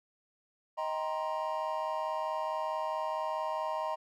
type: chord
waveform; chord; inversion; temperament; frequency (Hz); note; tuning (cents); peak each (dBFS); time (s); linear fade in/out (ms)
triangle; C minor seventh; first; just; 627.9 / 784.9 / 941.9 / 1046.5; Eb5 / G5 / Bb5 / C6; +16 / +2 / +18 / 0; -34 / -39 / -34 / -37; 0.77-3.96; 20
effects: none